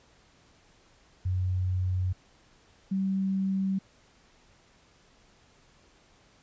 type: tone pair in turn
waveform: sine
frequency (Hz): 92 / 192.37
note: F#2 / G3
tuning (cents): -9 / -32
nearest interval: octave + minor second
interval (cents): 1277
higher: second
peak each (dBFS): -25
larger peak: neither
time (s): 1.25-2.13 / 2.91-3.79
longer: neither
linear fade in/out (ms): 10
effects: pink hiss -61 dBFS RMS until 6.42 s + resampled to 16000 Hz